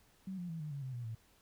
sine tone with pitch steps, 190 / 176.26 / 163.5 / 151.68 / 140.7 / 130.53 / 121.08 / 112.32 Hz, F#3 / F3 / E3 / D#3 / C#3 / C3 / B2 / A2, +46 / +16 / -14 / -44 / +26 / -4 / -34 / +36 cents, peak -39 dBFS, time 0.27-1.15 s, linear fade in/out 5 ms, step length 110 ms, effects pink hiss -68 dBFS RMS until 1.41 s

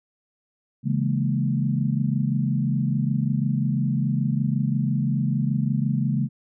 sine chord, A# half-diminished seventh, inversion first, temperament equal, 138.59 / 164.81 / 207.7 / 233.1 Hz, C#3 / E3 / G#3 / A#3, 0 / 0 / 0 / 0 cents, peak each -23 / -28 / -26 / -28 dBFS, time 0.83-6.29 s, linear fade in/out 50 ms, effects none

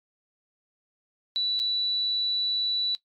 sine tone with dropouts, 3951 Hz, B7, in tune, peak -23 dBFS, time 1.36-2.95 s, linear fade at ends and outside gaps 0 ms, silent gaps 1.593-1.599 s, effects noise-tail reverb RT60 0.1 s tail -17 dB re dry + MP3 96 kbps

